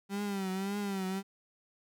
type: tone with vibrato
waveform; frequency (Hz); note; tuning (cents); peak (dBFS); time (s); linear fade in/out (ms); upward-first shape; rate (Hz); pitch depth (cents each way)
35% pulse; 196; G3; 0; -31; 0.09-1.23; 50; triangle; 1.8; 92
effects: none